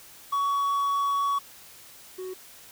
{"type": "tone pair in turn", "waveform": "triangle", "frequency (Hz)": [1124, 371.7], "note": ["C#6", "F#4"], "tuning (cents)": [24, 8], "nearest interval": "octave + perfect fifth", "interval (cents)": 1916, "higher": "first", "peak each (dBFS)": [-21, -31], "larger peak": "first", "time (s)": [[0.32, 1.39], [2.18, 2.34]], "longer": "first", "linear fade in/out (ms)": 10, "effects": ["white hiss -49 dBFS RMS until 2.71 s"]}